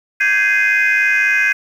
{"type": "chord", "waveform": "sine", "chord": "Ab major seventh", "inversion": "third", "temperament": "just", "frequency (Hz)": [1557.4, 1661.2, 2077, 2492], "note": ["G6", "Ab6", "C7", "Eb7"], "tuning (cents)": [-12, 0, -13, 2], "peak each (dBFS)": -16, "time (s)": [0.2, 1.53], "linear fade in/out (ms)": 10, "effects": ["tanh soft clip ceiling -6 dBFS", "7-bit"]}